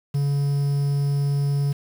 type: tone with quantisation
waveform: triangle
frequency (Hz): 141.5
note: C#3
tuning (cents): +36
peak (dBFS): -17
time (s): 0.14-1.73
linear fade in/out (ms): 10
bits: 7
effects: none